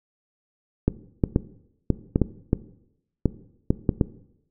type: clicks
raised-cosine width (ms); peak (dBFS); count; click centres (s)
3; -5; 11; 0.88 / 1.238 / 1.361 / 1.903 / 2.159 / 2.217 / 2.531 / 3.257 / 3.705 / 3.892 / 4.012
effects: noise-tail reverb RT60 0.8 s tail -17 dB re dry